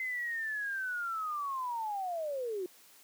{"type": "linear sweep", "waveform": "sine", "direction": "down", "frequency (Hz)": [2069, 349.4], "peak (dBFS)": -33, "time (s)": [0, 2.66], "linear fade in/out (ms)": 2, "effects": ["white hiss -59 dBFS RMS until 3.03 s", "high-pass 200 Hz 12 dB/octave"]}